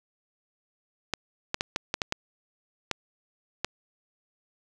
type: clicks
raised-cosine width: 0.2 ms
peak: -9 dBFS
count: 9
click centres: 1.137 / 1.544 / 1.609 / 1.761 / 1.941 / 2.018 / 2.124 / 2.913 / 3.646 s
effects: none